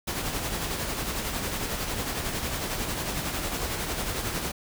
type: noise with tremolo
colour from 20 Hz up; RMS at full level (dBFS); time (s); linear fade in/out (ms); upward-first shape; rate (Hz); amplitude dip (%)
pink; -29; 0.07-4.52; 10; sine; 11; 40
effects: none